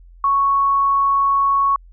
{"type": "tone", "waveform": "sine", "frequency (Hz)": 1108.7, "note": "C#6", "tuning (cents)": 0, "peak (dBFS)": -13, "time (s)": [0.24, 1.76], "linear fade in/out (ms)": 2, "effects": ["added 43 Hz sine -41 dBFS peak until 1.92 s"]}